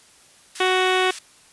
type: band-pass noise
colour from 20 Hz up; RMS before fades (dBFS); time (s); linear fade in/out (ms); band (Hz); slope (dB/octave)
white; -37; 0.55-1.19; 5; 1700 to 9000; 12
type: harmonic tone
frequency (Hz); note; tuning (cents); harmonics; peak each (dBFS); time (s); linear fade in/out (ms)
371.3; F#4; +6; 1 / 2 / 3 / 4 / 5 / 6 / 7 / 8 / 9 / 10; -21 / -24 / -26 / -27 / -28 / -29 / -29 / -30 / -31 / -31; 0.6-1.11; 5
effects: white hiss -52 dBFS RMS until 1.52 s + resampled to 24000 Hz